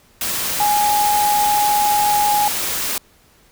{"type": "tone in noise", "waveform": "sine", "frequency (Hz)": 830.6, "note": "G#5", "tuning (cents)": 0, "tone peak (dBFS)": -14, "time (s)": [0.6, 2.48], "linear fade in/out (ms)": 2, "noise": "white", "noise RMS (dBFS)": -22, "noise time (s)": [0.21, 2.98], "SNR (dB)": 5, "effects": ["pink hiss -53 dBFS RMS until 3.51 s"]}